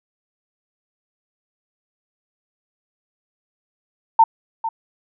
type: tone with echo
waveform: sine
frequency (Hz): 902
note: A5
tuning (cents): +43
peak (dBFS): -7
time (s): 4.19-4.24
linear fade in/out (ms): 5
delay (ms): 450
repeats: 1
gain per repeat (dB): -13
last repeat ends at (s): 4.69
effects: none